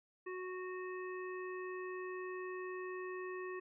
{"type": "harmonic tone", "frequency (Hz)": 368.4, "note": "F#4", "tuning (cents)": -7, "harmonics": [1, 3, 5, 7], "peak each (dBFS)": [-42, -49, -50, -56], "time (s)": [0.26, 3.6], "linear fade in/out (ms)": 10, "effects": []}